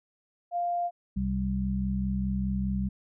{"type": "tone", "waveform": "sine", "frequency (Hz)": 698.5, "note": "F5", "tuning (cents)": 0, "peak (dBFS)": -26, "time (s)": [0.51, 0.91], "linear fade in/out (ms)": 50}
{"type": "harmonic tone", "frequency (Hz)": 64.9, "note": "C2", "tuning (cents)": -13, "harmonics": [1, 2, 3], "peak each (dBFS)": [-31, -36, -28], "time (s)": [1.16, 2.89], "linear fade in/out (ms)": 10}
{"effects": []}